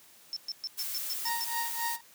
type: tone bursts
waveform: sine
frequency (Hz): 5340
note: E8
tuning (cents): +22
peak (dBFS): -32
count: 8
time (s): 0.33-1.442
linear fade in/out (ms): 0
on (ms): 34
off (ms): 120
type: noise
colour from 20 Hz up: blue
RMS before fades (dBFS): -36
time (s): 0.77-1.97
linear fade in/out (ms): 20
type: tone with tremolo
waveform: 30% pulse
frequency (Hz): 932.3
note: A#5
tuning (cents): 0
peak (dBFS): -27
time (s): 1.25-2.01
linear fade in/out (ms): 5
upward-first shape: triangle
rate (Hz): 3.7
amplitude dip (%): 95
effects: white hiss -57 dBFS RMS until 2.14 s + high-pass 80 Hz 12 dB/octave